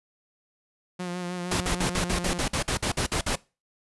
sawtooth tone with vibrato, 178.2 Hz, F3, 35 cents sharp, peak -26 dBFS, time 0.99-2.39 s, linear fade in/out 10 ms, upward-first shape sine, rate 6.4 Hz, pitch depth 30 cents each way
pink noise bursts, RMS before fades -26 dBFS, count 13, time 1.51-3.357 s, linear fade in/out 5 ms, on 95 ms, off 51 ms
effects noise-tail reverb RT60 0.3 s tail -22 dB re dry + resampled to 24000 Hz

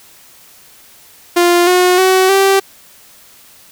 sawtooth tone with pitch steps, 349.2 / 362.1 / 375.6 / 389.5 Hz, F4 / F#4 / F#4 / G4, 0 / -37 / +26 / -11 cents, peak -4 dBFS, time 1.36-2.6 s, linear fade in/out 10 ms, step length 310 ms, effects white hiss -43 dBFS RMS until 3.71 s

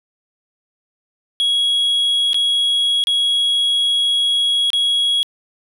sine tone with dropouts, 3322 Hz, G#7, in tune, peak -11 dBFS, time 1.4-5.23 s, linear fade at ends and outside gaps 0 ms, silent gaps 2.332-2.344 / 3.039-3.071 / 4.703-4.732 s, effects tanh soft clip ceiling -13 dBFS + 8-bit

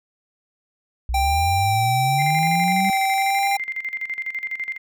sine linear sweep, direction up, 58.27 to 197.1 Hz, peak -21 dBFS, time 1.09-2.9 s, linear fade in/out 0 ms
square tone with vibrato, 784 Hz, G5, in tune, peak -19 dBFS, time 1.14-3.57 s, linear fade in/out 5 ms, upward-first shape sine, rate 0.93 Hz, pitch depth 19 cents each way
sine tone with tremolo, 2093 Hz, C7, in tune, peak -23 dBFS, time 2.18-4.78 s, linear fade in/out 20 ms, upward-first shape square, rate 12 Hz, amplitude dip 75%
effects none

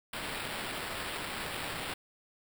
blue noise with sample-and-hold, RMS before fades -38 dBFS, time 0.13-1.94 s, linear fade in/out 5 ms, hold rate 6300 Hz, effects none

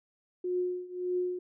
sine tone with tremolo, 360.9 Hz, F#4, 43 cents flat, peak -26 dBFS, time 0.44-1.39 s, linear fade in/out 5 ms, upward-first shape triangle, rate 1.7 Hz, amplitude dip 90%, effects none

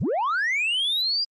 sine linear sweep, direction up, 64.3 to 4902 Hz, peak -19 dBFS, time 0-1.25 s, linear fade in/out 20 ms, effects tanh soft clip ceiling -20 dBFS + Opus 32 kbps

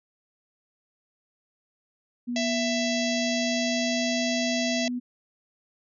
sine tone with pitch glide, 242.3 to 246.4 Hz, B3 to B3, -33 to -4 cents, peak -27 dBFS, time 2.27-5 s, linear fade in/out 20 ms, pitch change +29 cents, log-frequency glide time 3.01-4.28 s
harmonic tone, 664 Hz, E5, 12 cents sharp, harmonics 1 / 3 / 4 / 5 / 6 / 7 / 8 / 9 / 10, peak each -29 / -34 / -35 / -36 / -37 / -37 / -38 / -39 / -39 dBFS, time 2.36-4.88 s, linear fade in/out 2 ms
effects none

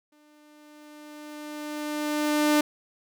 sawtooth tone with exponential growth, 299.3 Hz, D4, 33 cents sharp, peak -14 dBFS, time 0.12-2.61 s, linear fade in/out 5 ms, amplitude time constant 540 ms, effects none

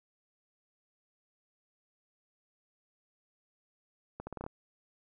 accelerating click train, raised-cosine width 1 ms, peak -26 dBFS, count 7, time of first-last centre 4.2-4.464 s, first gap 70 ms, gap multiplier 0.81, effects none

